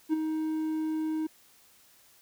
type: tone with ADSR envelope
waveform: triangle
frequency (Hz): 314.1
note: D#4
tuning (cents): +16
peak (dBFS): -19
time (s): 0.09-1.27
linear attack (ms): 42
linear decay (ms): 14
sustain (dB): -7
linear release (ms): 8
effects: white hiss -60 dBFS RMS until 2.21 s